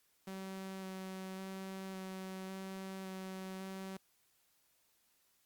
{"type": "tone with vibrato", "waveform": "sawtooth", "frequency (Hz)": 190, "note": "F#3", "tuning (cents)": 46, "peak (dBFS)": -39, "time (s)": [0.27, 3.97], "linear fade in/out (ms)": 5, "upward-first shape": "square", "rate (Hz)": 0.9, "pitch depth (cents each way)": 10, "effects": ["white hiss -74 dBFS RMS until 5.45 s", "Opus 48 kbps"]}